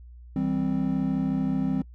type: chord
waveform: triangle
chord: C major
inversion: first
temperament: equal with one note detuned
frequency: 162.73 / 196 / 261.6 Hz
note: E3 / G3 / C4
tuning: -22 / 0 / 0 cents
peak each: -28 / -26 / -24 dBFS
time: 0.36-1.82 s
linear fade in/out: 2 ms
effects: noise-tail reverb RT60 0.1 s tail -24 dB re dry + added 60 Hz sine -43 dBFS peak until 1.94 s